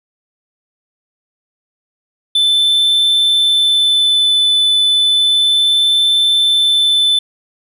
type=tone with vibrato; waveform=triangle; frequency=3519 Hz; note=A7; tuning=in tune; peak=-8 dBFS; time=2.35-7.19 s; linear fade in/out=5 ms; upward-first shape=sine; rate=0.32 Hz; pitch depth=9 cents each way; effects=none